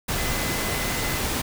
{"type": "tone in noise", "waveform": "sine", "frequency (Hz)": 2028, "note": "B6", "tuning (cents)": 45, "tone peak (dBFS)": -34, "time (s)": [0.17, 1.19], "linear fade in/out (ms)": 10, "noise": "pink", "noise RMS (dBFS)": -26, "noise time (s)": [0.08, 1.42], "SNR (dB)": -11, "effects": []}